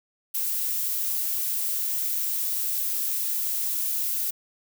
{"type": "noise", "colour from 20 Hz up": "violet", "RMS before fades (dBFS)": -27, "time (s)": [0.34, 4.31], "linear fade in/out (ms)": 10, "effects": []}